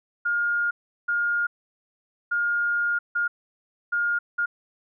sine tone bursts at uneven times, 1418 Hz, F6, 26 cents sharp, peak -21 dBFS, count 6, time 0.25-0.71 / 1.08-1.47 / 2.31-2.99 / 3.15-3.28 / 3.92-4.19 / 4.38-4.46 s, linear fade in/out 10 ms, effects none

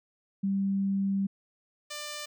sine / 5% pulse tone pair in turn, 196 / 594.5 Hz, G3 / D5, 0 / +21 cents, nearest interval octave + perfect fifth, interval 1921 cents, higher second, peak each -25 dBFS, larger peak neither, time 0.43-1.27 / 1.9-2.26 s, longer first, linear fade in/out 10 ms, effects none

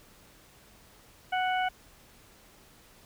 harmonic tone, 740 Hz, F#5, in tune, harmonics 1 / 2 / 3 / 4, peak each -27 / -33 / -37 / -39 dBFS, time 1.32-1.69 s, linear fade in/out 10 ms, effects pink hiss -57 dBFS RMS until 3.05 s

